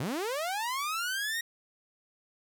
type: linear sweep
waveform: sawtooth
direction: up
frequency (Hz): 110 to 1893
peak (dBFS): -27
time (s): 0-1.41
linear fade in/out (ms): 5
effects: none